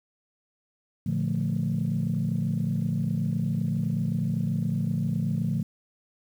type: chord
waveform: sine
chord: Bb major seventh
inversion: none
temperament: equal with one note detuned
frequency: 115.14 / 146.83 / 174.61 / 220 Hz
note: Bb2 / D3 / F3 / A3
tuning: -21 / 0 / 0 / 0 cents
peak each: -30 / -28 / -28 / -30 dBFS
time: 1.06-5.63 s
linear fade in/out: 5 ms
effects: tanh soft clip ceiling -17 dBFS + 9-bit